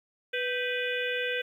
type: harmonic tone with a mistuned harmonic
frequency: 493.9 Hz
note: B4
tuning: in tune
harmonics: 1 / 3 / 4 / 5 / 6 / 7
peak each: -32 / -33 / -38 / -35 / -38 / -40 dBFS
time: 0.33-1.42 s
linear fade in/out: 10 ms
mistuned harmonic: 3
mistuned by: +85 cents
effects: 10-bit